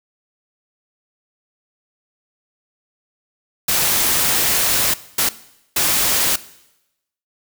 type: noise bursts at uneven times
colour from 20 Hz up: white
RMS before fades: -17 dBFS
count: 3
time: 3.68-4.94 / 5.18-5.29 / 5.76-6.36 s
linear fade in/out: 5 ms
effects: noise-tail reverb RT60 0.9 s tail -18 dB re dry